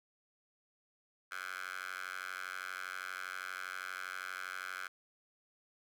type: tone with high-pass filter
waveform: 10% pulse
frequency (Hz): 92.5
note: F#2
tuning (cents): 0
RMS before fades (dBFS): -43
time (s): 1.31-4.88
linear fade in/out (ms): 10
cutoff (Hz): 1500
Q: 4.4
effects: none